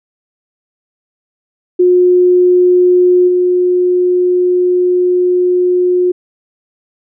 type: tone with level steps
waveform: sine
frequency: 360 Hz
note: F#4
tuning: 47 cents flat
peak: -5 / -8 dBFS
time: 1.79-6.12 s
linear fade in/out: 10 ms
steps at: 3.27 s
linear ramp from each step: 20 ms
effects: none